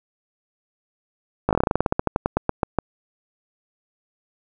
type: slowing click train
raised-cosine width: 1 ms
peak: -4 dBFS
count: 21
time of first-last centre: 1.49-2.787 s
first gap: 18 ms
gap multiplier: 1.12
effects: none